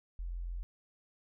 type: tone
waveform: sine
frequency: 43.44 Hz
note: F1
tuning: 8 cents flat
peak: -36 dBFS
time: 0.19-0.63 s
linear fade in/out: 0 ms
effects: none